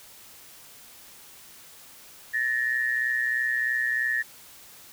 sine tone pair together, 1741.6 / 1864.7 Hz, A6 / A#6, -18 / 0 cents, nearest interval minor second, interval 118 cents, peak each -26 dBFS, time 2.33-4.23 s, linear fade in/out 20 ms, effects white hiss -49 dBFS RMS until 4.92 s

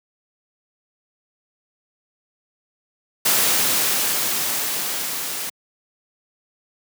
white noise with level ramp, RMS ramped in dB -17 to -28 dBFS, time 3.25-5.5 s, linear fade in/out 10 ms, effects high-pass 150 Hz 12 dB/octave

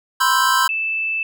square chord, C major seventh, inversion third, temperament equal, 987.8 / 1046.5 / 1318.5 / 1568 Hz, B5 / C6 / E6 / G6, 0 / 0 / 0 / 0 cents, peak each -21 / -19 / -22 / -20 dBFS, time 0.2-0.68 s, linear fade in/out 10 ms
sine tone, 2637 Hz, E7, in tune, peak -19 dBFS, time 0.69-1.23 s, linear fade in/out 2 ms
effects none

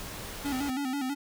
pink noise, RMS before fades -40 dBFS, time 0-0.7 s, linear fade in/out 0 ms
square tone with vibrato, 270.7 Hz, C#4, 41 cents flat, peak -30 dBFS, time 0.44-1.15 s, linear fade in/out 20 ms, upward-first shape square, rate 6.1 Hz, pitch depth 86 cents each way
effects none

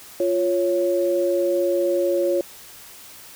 sine tone pair together, 349.2 / 553.5 Hz, F4 / C#5, 0 / -3 cents, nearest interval minor sixth, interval 797 cents, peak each -21 / -20 dBFS, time 0.2-2.41 s, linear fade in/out 2 ms, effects white hiss -43 dBFS RMS until 3.35 s

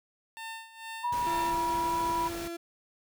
15% pulse tone with tremolo, 900 Hz, A5, 39 cents sharp, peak -31 dBFS, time 0.37-1.53 s, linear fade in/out 0 ms, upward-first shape sine, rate 2.2 Hz, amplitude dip 80%
sine tone with pitch glide, 967 to 977.7 Hz, B5 to B5, -37 to -18 cents, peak -27 dBFS, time 1.03-2.29 s, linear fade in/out 20 ms, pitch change +19 cents, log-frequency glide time 1.76-1.98 s
pink noise, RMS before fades -41 dBFS, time 1.12-2.48 s, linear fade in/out 5 ms
35% pulse tone, 339.3 Hz, F4, 50 cents flat, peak -34 dBFS, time 1.26-2.57 s, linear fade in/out 10 ms
effects none

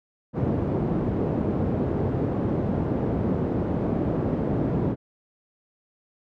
pink band-pass noise, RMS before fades -25 dBFS, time 0.33-4.96 s, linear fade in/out 50 ms, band 110 to 440 Hz, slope 12 dB/octave, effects none

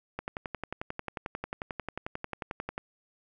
click train, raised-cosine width 0.5 ms, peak -19 dBFS, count 30, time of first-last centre 0.19-2.779 s, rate 11.2 Hz, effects none

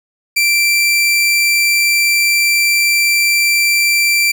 sawtooth tone, 2349 Hz, D7, in tune, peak -7 dBFS, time 0.36-4.32 s, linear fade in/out 10 ms, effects none

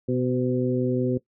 harmonic tone with a mistuned harmonic, 125.6 Hz, B2, 30 cents sharp, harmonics 1 / 2 / 3 / 4, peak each -27 / -25 / -26 / -30 dBFS, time 0.08-1.18 s, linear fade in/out 10 ms, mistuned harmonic 4, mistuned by +19 cents, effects noise-tail reverb RT60 0.1 s tail -18 dB re dry

